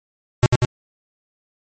square tone with echo, 123.47 Hz, B2, in tune, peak -10 dBFS, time 0.43-0.46 s, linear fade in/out 0 ms, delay 95 ms, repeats 2, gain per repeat -2 dB, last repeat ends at 0.65 s, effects MP3 32 kbps

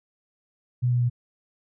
sine tone with pitch steps, 123.5 / 122.43 / 121.38 Hz, B2 / B2 / B2, 0 / -15 / -30 cents, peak -19 dBFS, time 0.82-1.099 s, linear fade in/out 20 ms, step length 93 ms, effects none

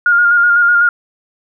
sine tone with vibrato, 1417 Hz, F6, 25 cents sharp, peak -7 dBFS, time 0.06-0.89 s, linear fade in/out 2 ms, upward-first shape square, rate 8 Hz, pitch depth 22 cents each way, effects none

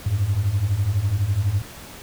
sine beating tone pair, 92.5 / 104.5 Hz, F#2 / G#2, 0 / +11 cents, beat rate 12 Hz, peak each -22 / -19 dBFS, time 0.06-1.62 s, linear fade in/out 5 ms, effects tanh soft clip ceiling -13 dBFS + pink hiss -40 dBFS RMS until 2.02 s

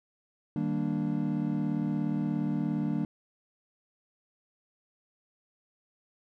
triangle chord, Eb major seventh, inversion none, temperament equal, 155.56 / 196 / 233.1 / 293.7 Hz, Eb3 / G3 / Bb3 / D4, 0 / 0 / 0 / 0 cents, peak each -31 dBFS, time 0.56-3.05 s, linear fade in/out 2 ms, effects none

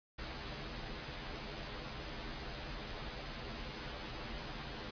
pink noise with comb filter, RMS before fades -44 dBFS, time 0.18-4.91 s, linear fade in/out 10 ms, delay 11 ms, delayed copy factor -0.95, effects resampled to 11025 Hz

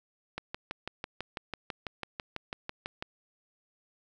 click train, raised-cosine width 0.3 ms, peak -19 dBFS, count 17, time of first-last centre 0.38-3.025 s, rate 6.05 Hz, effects none

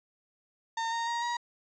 35% pulse tone with pitch steps, 911 / 925.3 / 939.9 / 954.6 Hz, A#5 / A#5 / A#5 / A#5, -40 / -13 / +14 / +41 cents, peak -28 dBFS, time 0.77-1.37 s, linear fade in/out 5 ms, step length 150 ms, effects resampled to 16000 Hz

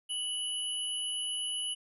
sine tone pair together, 2960 / 10548 Hz, F#7 / E9, 0 / 0 cents, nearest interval octave + minor seventh, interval 2200 cents, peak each -33 / -38 dBFS, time 0.09-1.75 s, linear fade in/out 20 ms, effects none

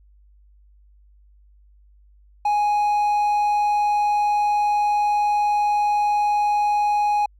triangle tone, 830.6 Hz, G#5, in tune, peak -15 dBFS, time 2.45-7.26 s, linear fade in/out 5 ms, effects added 50 Hz sine -50 dBFS peak until 7.39 s

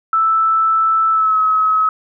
sine tone with pitch glide, 1318.5 to 1281.7 Hz, E6 to E6, 0 to -49 cents, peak -11 dBFS, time 0.13-1.89 s, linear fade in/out 2 ms, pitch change -49 cents, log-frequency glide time 1.11-1.39 s, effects none

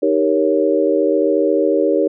sine chord, Eb dominant seventh, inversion none, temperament equal, 311.1 / 392 / 466.2 / 554.4 Hz, Eb4 / G4 / Bb4 / Db5, 0 / 0 / 0 / 0 cents, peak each -18 dBFS, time 0.02-2.08 s, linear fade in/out 10 ms, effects none

